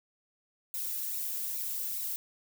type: noise with flanger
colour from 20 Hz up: violet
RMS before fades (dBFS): -35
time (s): 0.74-2.16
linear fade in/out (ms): 0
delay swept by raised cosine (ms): 0.62 to 2.22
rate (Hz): 2.4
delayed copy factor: -0.65
effects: none